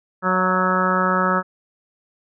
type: harmonic tone with a mistuned harmonic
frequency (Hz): 185.1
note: F#3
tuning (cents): +1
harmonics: 1 / 2 / 3 / 4 / 5 / 6 / 7 / 8 / 9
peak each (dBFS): -23 / -28 / -25 / -32 / -26 / -27 / -20 / -28 / -27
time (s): 0.22-1.43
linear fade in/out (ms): 50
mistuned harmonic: 4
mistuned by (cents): -42
effects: none